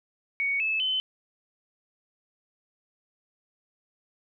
sine tone with pitch steps, 2232 / 2609 / 3049 Hz, C#7 / E7 / G7, +11 / -18 / -49 cents, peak -24 dBFS, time 0.4-1 s, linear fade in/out 0 ms, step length 200 ms, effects none

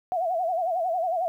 sine tone with vibrato, 698.5 Hz, F5, in tune, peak -23 dBFS, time 0.12-1.28 s, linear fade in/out 0 ms, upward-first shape sine, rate 11 Hz, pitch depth 130 cents each way, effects 10-bit

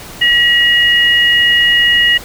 sine tone pair together, 1916 / 2878 Hz, A#6 / F#7, +47 / -49 cents, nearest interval perfect fifth, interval 704 cents, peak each -10 dBFS, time 0.21-2.18 s, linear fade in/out 10 ms, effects pink hiss -31 dBFS RMS until 2.24 s

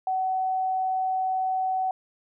sine tone, 753 Hz, F#5, 30 cents sharp, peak -23 dBFS, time 0.07-1.91 s, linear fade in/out 2 ms, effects none

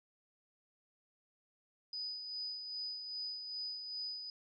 sine tone with tremolo, 4978 Hz, D#8, in tune, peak -38 dBFS, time 1.93-4.3 s, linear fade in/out 2 ms, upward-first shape sine, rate 2.5 Hz, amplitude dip 45%, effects none

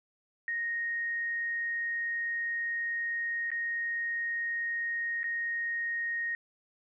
sine tone with dropouts, 1864.7 Hz, A#6, in tune, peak -30 dBFS, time 0.48-6.35 s, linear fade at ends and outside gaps 1 ms, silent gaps 3.504-3.516 / 5.232-5.241 s, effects none

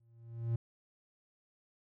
triangle tone with exponential growth, 116.1 Hz, A#2, 7 cents flat, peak -26 dBFS, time 0-0.56 s, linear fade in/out 5 ms, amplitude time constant 120 ms, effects none

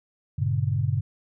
sine chord, G diminished, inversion none, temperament just, 98 / 117.6 / 141.12 Hz, G2 / Bb2 / Db3, 0 / +16 / +31 cents, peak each -26 dBFS, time 0.38-1.01 s, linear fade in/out 10 ms, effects none

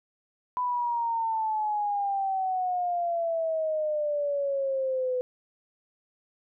sine exponential sweep, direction down, 1000 to 500 Hz, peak -25 dBFS, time 0.57-5.21 s, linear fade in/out 0 ms, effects none

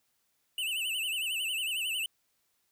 square tone with vibrato, 2815 Hz, F7, 13 cents sharp, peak -31 dBFS, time 0.58-2.06 s, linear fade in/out 2 ms, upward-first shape sine, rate 11 Hz, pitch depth 140 cents each way, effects white hiss -75 dBFS RMS until 2.71 s

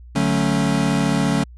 square chord, D major seventh, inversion none, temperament equal, 146.83 / 185 / 220 / 277.2 Hz, D3 / F#3 / A3 / C#4, 0 / 0 / 0 / 0 cents, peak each -23 dBFS, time 0.15-1.44 s, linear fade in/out 10 ms, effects added 60 Hz sine -38 dBFS peak until 1.57 s + resampled to 24000 Hz

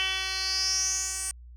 10% pulse tone with band-pass filter sweep, 379.8 Hz, F#4, 45 cents sharp, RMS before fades -29 dBFS, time 0-1.31 s, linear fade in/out 0 ms, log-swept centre 3100 to 8600 Hz, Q 7.2, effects added 60 Hz sine -44 dBFS peak until 1.56 s

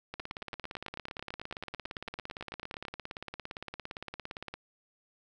two click trains, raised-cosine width 0.3 ms, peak -23 / -23 dBFS, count 25 / 78, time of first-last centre 0.2-2.852 / 0.14-4.54 s, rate 9.05 / 17.5 Hz, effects none

